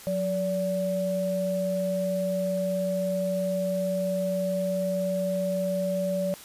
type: tone pair together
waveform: sine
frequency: 181.7 / 575.3 Hz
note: F#3 / D5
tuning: -31 / -36 cents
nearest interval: octave + minor sixth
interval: 1995 cents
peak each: -29 / -26 dBFS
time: 0.07-6.34 s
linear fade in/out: 0 ms
effects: white hiss -46 dBFS RMS until 6.44 s + resampled to 32000 Hz